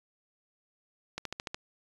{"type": "click train", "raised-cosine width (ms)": 0.2, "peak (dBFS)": -18, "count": 6, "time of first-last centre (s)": [1.18, 1.545], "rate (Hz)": 13.7, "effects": ["resampled to 24000 Hz"]}